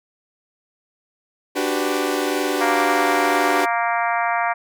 sawtooth chord, G major seventh, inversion second, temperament equal with one note detuned, 293.7 / 370 / 392 / 499.9 Hz, D4 / F#4 / G4 / B4, 0 / 0 / 0 / +21 cents, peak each -20 / -21 / -22 / -23 dBFS, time 1.55-3.66 s, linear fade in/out 20 ms
harmonic tone, 233.1 Hz, A#3, in tune, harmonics 3 / 4 / 5 / 6 / 7 / 8 / 9 / 10, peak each -22 / -24 / -26 / -28 / -29 / -30 / -31 / -32 dBFS, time 2.6-4.54 s, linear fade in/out 20 ms
effects none

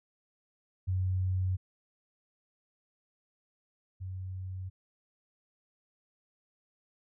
sine tone pair in turn, 92.9 / 93.35 Hz, F#2 / F#2, +7 / +16 cents, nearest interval unison, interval 9 cents, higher second, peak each -27 / -36 dBFS, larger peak first, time 0.87-1.57 / 4-4.7 s, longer neither, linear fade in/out 20 ms, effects none

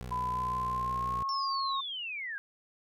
20% pulse tone with vibrato, 61.1 Hz, B1, 18 cents flat, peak -34 dBFS, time 0.01-1.23 s, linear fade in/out 0 ms, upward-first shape sine, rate 5.8 Hz, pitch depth 33 cents each way
sine tone with pitch glide, 1004 to 1088.6 Hz, B5 to C#6, +28 to -32 cents, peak -30 dBFS, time 0.11-1.81 s, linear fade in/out 10 ms, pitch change +140 cents, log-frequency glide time 0.26-1.16 s
sine linear sweep, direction down, 5450 to 1568 Hz, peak -35 dBFS, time 1.29-2.38 s, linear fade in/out 0 ms
effects none

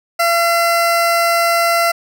20% pulse tone, 680 Hz, F5, 46 cents flat, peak -7 dBFS, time 0.19-1.92 s, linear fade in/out 10 ms, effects none

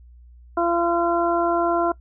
harmonic tone, 341.9 Hz, F4, 37 cents flat, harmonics 1 / 2 / 3 / 4, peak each -22 / -22 / -26 / -26 dBFS, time 0.57-1.92 s, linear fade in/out 5 ms, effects noise-tail reverb RT60 0.1 s tail -21 dB re dry + added 60 Hz sine -44 dBFS peak until 2 s

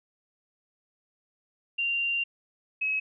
sine tone pair in turn, 2775 / 2562 Hz, F7 / E7, -12 / -50 cents, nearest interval minor second, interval 138 cents, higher first, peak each -25 dBFS, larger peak neither, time 1.78-2.24 / 2.81-3 s, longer first, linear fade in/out 10 ms, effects none

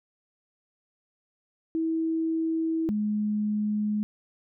sine tone pair in turn, 324.2 / 210.4 Hz, E4 / G#3, -29 / +23 cents, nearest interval perfect fifth, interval 748 cents, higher first, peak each -24 dBFS, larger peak neither, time 1.75-2.89 / 2.89-4.03 s, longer neither, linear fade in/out 0 ms, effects none

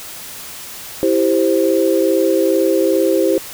sine chord, C major, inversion first, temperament equal, 329.6 / 392 / 523.3 Hz, E4 / G4 / C5, 0 / 0 / 0 cents, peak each -16 dBFS, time 1.03-3.38 s, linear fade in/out 0 ms, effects white hiss -32 dBFS RMS until 3.53 s

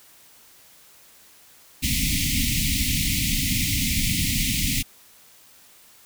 pink band-stop noise, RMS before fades -23 dBFS, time 1.82-4.83 s, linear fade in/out 20 ms, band 290 to 2000 Hz, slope 96 dB/octave, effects white hiss -52 dBFS RMS until 6.05 s

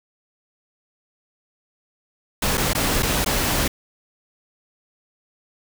pink noise with dropouts, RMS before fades -21 dBFS, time 2.42-3.68 s, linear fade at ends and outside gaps 5 ms, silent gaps 2.573-2.577 / 2.733-2.749 / 3.025-3.029 / 3.247-3.26 s, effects none

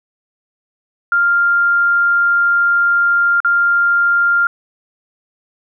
sine tone with dropouts, 1396.9 Hz, F6, in tune, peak -10 dBFS, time 1.12-4.47 s, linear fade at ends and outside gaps 2 ms, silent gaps 3.403-3.447 s, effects none

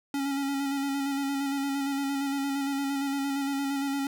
square tone with vibrato, 277.2 Hz, C#4, in tune, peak -28 dBFS, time 0.14-4.07 s, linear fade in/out 2 ms, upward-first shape square, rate 8.7 Hz, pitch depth 22 cents each way, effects none

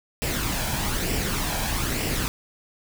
pink noise with flanger, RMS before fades -26 dBFS, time 0.22-2.28 s, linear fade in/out 0 ms, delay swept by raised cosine 0.38 to 1.27 ms, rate 1.1 Hz, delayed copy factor +0.5, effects none

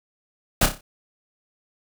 pink noise with echo, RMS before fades -17 dBFS, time 0.61-0.66 s, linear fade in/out 5 ms, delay 30 ms, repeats 5, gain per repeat -7 dB, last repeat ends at 0.81 s, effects none

